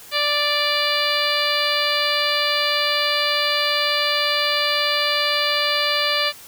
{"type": "harmonic tone with a mistuned harmonic", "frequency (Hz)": 587.3, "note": "D5", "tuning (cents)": 0, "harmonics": [1, 2, 3, 4, 5, 6, 7, 8], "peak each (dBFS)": [-26, -26, -26, -26, -26, -26, -26, -26], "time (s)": [0.11, 6.33], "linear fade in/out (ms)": 50, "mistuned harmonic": 5, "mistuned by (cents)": -16, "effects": ["white hiss -42 dBFS RMS until 6.47 s"]}